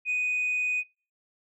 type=tone; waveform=sine; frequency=2489 Hz; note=D#7; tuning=in tune; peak=-23 dBFS; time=0.05-0.84 s; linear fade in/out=50 ms; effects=noise-tail reverb RT60 0.4 s tail -26 dB re dry + tanh soft clip ceiling -22 dBFS